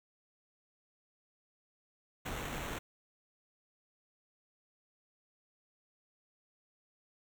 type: noise with sample-and-hold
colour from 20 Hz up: pink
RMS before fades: -40 dBFS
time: 2.25-2.79 s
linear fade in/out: 10 ms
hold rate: 4900 Hz
effects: none